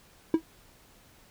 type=tone with exponential decay; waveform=triangle; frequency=323.9 Hz; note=E4; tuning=30 cents flat; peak=-13 dBFS; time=0.34-0.42 s; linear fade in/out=2 ms; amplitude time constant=16 ms; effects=pink hiss -58 dBFS RMS until 1.3 s